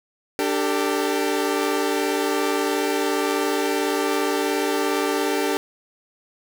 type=chord; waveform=sawtooth; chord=D suspended fourth; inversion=none; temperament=equal with one note detuned; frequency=293.7 / 392 / 449.2 Hz; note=D4 / G4 / A4; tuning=0 / 0 / +36 cents; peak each=-21 / -20 / -22 dBFS; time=0.39-5.57 s; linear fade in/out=0 ms; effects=none